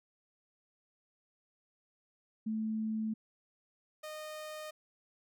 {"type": "tone pair in turn", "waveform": ["sine", "sawtooth"], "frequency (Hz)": [218.9, 615.2], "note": ["A3", "D#5"], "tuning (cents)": [-9, -20], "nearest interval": "octave + tritone", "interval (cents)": 1789, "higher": "second", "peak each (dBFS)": [-32, -38], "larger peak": "first", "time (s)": [[2.46, 3.14], [4.03, 4.71]], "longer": "neither", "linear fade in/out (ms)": 10, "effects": []}